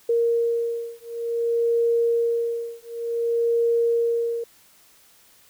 sine beating tone pair, 466.2 / 466.75 Hz, A#4 / A#4, 0 / +2 cents, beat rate 0.55 Hz, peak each -23 dBFS, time 0.09-4.44 s, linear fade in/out 5 ms, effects white hiss -55 dBFS RMS until 5.49 s

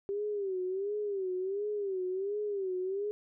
sine tone with vibrato, 392 Hz, G4, in tune, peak -31 dBFS, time 0.09-3.11 s, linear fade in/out 0 ms, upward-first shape sine, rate 1.4 Hz, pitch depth 120 cents each way, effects none

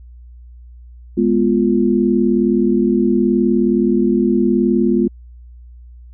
sine chord, F diminished, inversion first, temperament equal, 207.7 / 246.9 / 349.2 Hz, Ab3 / Cb4 / F4, 0 / 0 / 0 cents, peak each -16 dBFS, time 1.17-5.08 s, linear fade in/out 10 ms, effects added 60 Hz sine -36 dBFS peak until 6.13 s

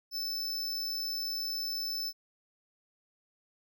square tone, 5274 Hz, E8, in tune, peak -33 dBFS, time 0.11-2.13 s, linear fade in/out 50 ms, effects none

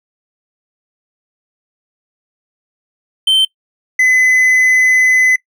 triangle tone pair in turn, 3104 / 2021 Hz, G7 / B6, -18 / +39 cents, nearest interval perfect fifth, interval 743 cents, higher first, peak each -6 dBFS, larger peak neither, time 3.27-3.45 / 3.99-5.36 s, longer second, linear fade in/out 5 ms, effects noise-tail reverb RT60 0.1 s tail -21 dB re dry

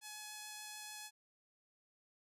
5% pulse tone with vibrato, 848 Hz, G#5, 36 cents sharp, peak -35 dBFS, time 0.01-1.11 s, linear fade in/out 50 ms, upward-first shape triangle, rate 6.9 Hz, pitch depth 8 cents each way, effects none

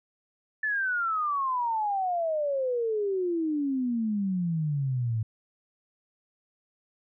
sine exponential sweep, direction down, 1760 to 107.9 Hz, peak -25 dBFS, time 0.63-5.23 s, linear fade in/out 5 ms, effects none

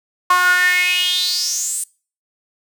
sawtooth tone with high-pass filter sweep, 360.7 Hz, F#4, 44 cents flat, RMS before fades -17 dBFS, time 0.3-1.84 s, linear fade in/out 5 ms, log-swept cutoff 1100 to 9100 Hz, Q 7.3, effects noise-tail reverb RT60 0.4 s tail -25 dB re dry

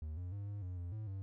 triangle tone with pitch steps, 77.4 / 89.4 / 100.8 / 102.1 / 90.6 / 87.5 / 108.3 / 96.8 Hz, D#2 / F2 / G2 / G#2 / F#2 / F2 / A2 / G2, -9 / +41 / +49 / -29 / -36 / +4 / -27 / -21 cents, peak -38 dBFS, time 0.02-1.22 s, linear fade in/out 0 ms, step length 150 ms, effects none

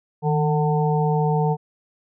harmonic tone with a mistuned harmonic, 149.5 Hz, D3, 31 cents sharp, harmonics 1 / 3 / 5 / 6, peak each -19 / -24 / -26 / -27 dBFS, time 0.22-1.57 s, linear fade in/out 50 ms, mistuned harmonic 1, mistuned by +71 cents, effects none

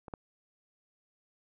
clicks, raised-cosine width 1 ms, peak -30 / -24 dBFS, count 2, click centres 0.082 / 0.138 s, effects none

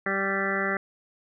harmonic tone with a mistuned harmonic, 195.1 Hz, G3, 8 cents flat, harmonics 1 / 2 / 3 / 4 / 6 / 7 / 8 / 9 / 10, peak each -33 / -32 / -34 / -37 / -36 / -33 / -35 / -31 / -31 dBFS, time 0.06-0.77 s, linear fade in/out 2 ms, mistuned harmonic 10, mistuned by +23 cents, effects none

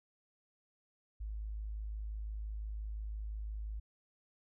sine tone, 52.9 Hz, G#1, 33 cents sharp, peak -38 dBFS, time 1.2-3.8 s, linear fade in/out 10 ms, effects none

